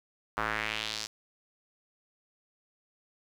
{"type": "tone with band-pass filter sweep", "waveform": "square", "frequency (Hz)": 54.4, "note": "A1", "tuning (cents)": -19, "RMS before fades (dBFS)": -34, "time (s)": [0.37, 1.07], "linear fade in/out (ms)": 5, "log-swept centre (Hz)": [1200, 5600], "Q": 2.2, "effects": ["9-bit"]}